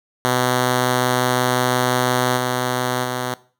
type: tone with level steps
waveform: 5% pulse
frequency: 125.7 Hz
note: B2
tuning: 31 cents sharp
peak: -5 / -8 / -11 dBFS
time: 0.25-3.34 s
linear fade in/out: 0 ms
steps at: 2.36 / 3.03 s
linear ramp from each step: 20 ms
effects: noise-tail reverb RT60 0.4 s tail -19 dB re dry